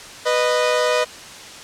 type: tone pair together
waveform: sawtooth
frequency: 494.3 / 617 Hz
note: B4 / D#5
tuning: +1 / -15 cents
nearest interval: major third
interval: 384 cents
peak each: -15 dBFS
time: 0.25-1.05 s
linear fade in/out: 20 ms
effects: white hiss -37 dBFS RMS until 1.63 s + low-pass 7000 Hz 12 dB/octave